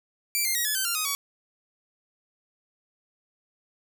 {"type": "tone with pitch steps", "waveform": "5% pulse", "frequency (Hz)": [2337, 2106, 1898.2, 1710.8, 1541.8, 1389.6, 1252.4, 1128.7], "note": ["D7", "C7", "A#6", "A6", "G6", "F6", "D#6", "C#6"], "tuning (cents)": [-9, 11, 31, -49, -29, -9, 11, 31], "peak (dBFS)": -14, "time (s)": [0.35, 1.15], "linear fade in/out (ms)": 0, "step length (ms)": 100, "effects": []}